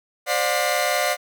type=tone cluster; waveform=sawtooth; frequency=525 / 594 / 720 / 1958 / 2075 Hz; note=C5 / D5 / F#5 / B6 / C7; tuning=+6 / +20 / -47 / -15 / -15 cents; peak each=-24 / -20 / -20 / -28 / -25 dBFS; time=0.26-1.17 s; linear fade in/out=50 ms; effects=none